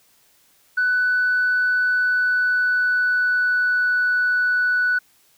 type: tone with pitch glide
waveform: sine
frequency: 1492 to 1482.6 Hz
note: F#6 to F#6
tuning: +14 to +3 cents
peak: -15 dBFS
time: 0.77-4.99 s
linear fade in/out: 10 ms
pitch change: -11 cents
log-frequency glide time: 1.85-3.89 s
effects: tanh soft clip ceiling -13 dBFS + white hiss -58 dBFS RMS until 5.37 s